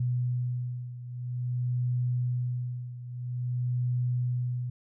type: beating tone pair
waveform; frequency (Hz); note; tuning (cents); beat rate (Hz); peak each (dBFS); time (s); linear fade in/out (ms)
sine; 123.47 / 123.97; B2 / B2; 0 / +7; 0.5; -29 / -33; 0-4.7; 5
effects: none